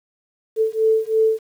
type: beating tone pair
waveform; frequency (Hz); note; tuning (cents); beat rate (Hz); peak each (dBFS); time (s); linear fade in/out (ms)
sine; 440 / 443; A4 / A4; 0 / +12; 3; -18; 0.56-1.41; 50
effects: 8-bit